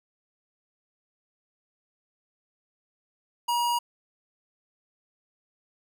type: tone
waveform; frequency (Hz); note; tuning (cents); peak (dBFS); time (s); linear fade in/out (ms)
square; 955; A#5; +42; -24; 3.48-3.79; 10
effects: none